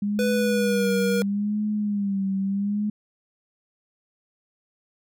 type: tone with vibrato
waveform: sine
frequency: 202.2 Hz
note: G#3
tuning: 46 cents flat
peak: -22 dBFS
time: 0.02-2.9 s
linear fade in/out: 5 ms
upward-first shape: sine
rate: 0.76 Hz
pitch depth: 78 cents each way
type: tone with pitch glide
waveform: square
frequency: 494.9 to 475.6 Hz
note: B4 to A#4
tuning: +4 to +35 cents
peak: -23 dBFS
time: 0.19-1.22 s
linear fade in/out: 0 ms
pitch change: -69 cents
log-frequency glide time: 0.3-0.91 s
effects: none